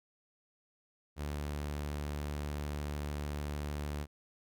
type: tone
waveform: sawtooth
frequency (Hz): 73.42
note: D2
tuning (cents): 0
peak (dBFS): -32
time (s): 1.16-4.07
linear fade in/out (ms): 50
effects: none